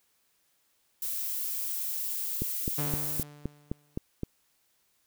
violet noise, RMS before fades -33 dBFS, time 1.02-3.23 s, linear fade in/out 2 ms
click train, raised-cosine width 3 ms, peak -18 dBFS, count 8, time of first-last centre 2.42-4.233 s, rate 3.86 Hz
sawtooth tone with exponential decay, 146.83 Hz, D3, in tune, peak -26 dBFS, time 2.78-3.98 s, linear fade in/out 5 ms, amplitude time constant 260 ms
effects white hiss -71 dBFS RMS until 5.06 s

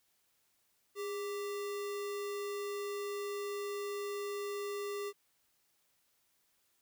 sine tone with sample-and-hold, 407.7 Hz, G#4, 32 cents flat, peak -36 dBFS, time 0.95-5.13 s, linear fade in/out 50 ms, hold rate 1575 Hz, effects white hiss -75 dBFS RMS until 6.81 s

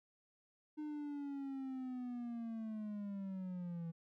triangle linear sweep, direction down, 304.8 to 164.2 Hz, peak -39 dBFS, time 0.77-3.92 s, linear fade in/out 20 ms, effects none

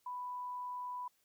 sine tone, 991 Hz, B5, 6 cents sharp, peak -39 dBFS, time 0.06-1.08 s, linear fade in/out 5 ms, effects white hiss -75 dBFS RMS until 1.24 s

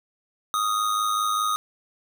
square tone with amplitude modulation, 1244.5 Hz, D#6, in tune, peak -20 dBFS, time 0.54-1.56 s, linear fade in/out 0 ms, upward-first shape sine, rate 105 Hz, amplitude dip 55%, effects none

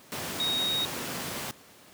sine tone in noise, 3761 Hz, A#7, 15 cents sharp, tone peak -26 dBFS, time 0.4-0.85 s, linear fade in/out 0 ms, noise pink, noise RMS -34 dBFS, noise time 0.12-1.51 s, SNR +5 dB, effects pink hiss -53 dBFS RMS until 1.93 s + high-pass 150 Hz 12 dB/octave

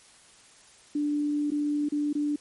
sine tone with dropouts, 294 Hz, D4, 2 cents sharp, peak -24 dBFS, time 0.95-2.36 s, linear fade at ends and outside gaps 5 ms, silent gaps 1.505-1.517 / 1.888-1.921 / 2.13-2.151 s, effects white hiss -55 dBFS RMS until 2.4 s + MP3 48 kbps

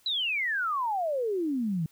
sine exponential sweep, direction down, 4027 to 152.5 Hz, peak -26 dBFS, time 0.06-1.86 s, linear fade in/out 2 ms, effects white hiss -63 dBFS RMS until 1.91 s

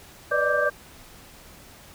sine tone cluster, 491.3 / 584 / 609 / 1171 / 1577 Hz, B4 / D5 / D#5 / D6 / G6, -9 / -10 / -37 / -5 / +10 cents, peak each -29 / -24 / -29 / -28 / -24 dBFS, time 0.31-0.7 s, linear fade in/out 10 ms, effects pink hiss -48 dBFS RMS until 1.94 s

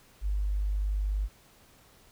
sine tone, 50.2 Hz, G1, 42 cents sharp, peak -26 dBFS, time 0.21-1.29 s, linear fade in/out 50 ms, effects pink hiss -59 dBFS RMS until 2.11 s

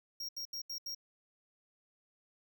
square tone bursts, 5588 Hz, F8, in tune, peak -39 dBFS, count 5, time 0.2-0.948 s, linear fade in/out 5 ms, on 88 ms, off 77 ms, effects none

